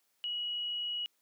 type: tone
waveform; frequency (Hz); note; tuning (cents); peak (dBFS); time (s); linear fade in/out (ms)
sine; 2913; F#7; -28; -33; 0.24-1.06; 0
effects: white hiss -75 dBFS RMS until 1.21 s + high-pass 200 Hz 12 dB/octave